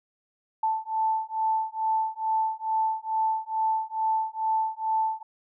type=beating tone pair; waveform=sine; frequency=880 / 882.3 Hz; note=A5 / A5; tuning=0 / +5 cents; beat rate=2.3 Hz; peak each=-27 dBFS; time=0.63-5.23 s; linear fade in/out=5 ms; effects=none